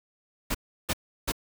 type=noise bursts; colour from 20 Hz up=pink; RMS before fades=-27 dBFS; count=3; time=0.5-1.321 s; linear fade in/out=10 ms; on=47 ms; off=340 ms; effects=none